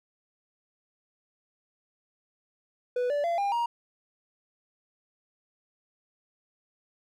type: tone with pitch steps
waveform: triangle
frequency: 493.9 / 580.6 / 682.5 / 802.3 / 943.2 Hz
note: B4 / D5 / F5 / G5 / A#5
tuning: 0 / -20 / -40 / +40 / +20 cents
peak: -23 dBFS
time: 2.96-3.66 s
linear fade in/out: 5 ms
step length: 140 ms
effects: none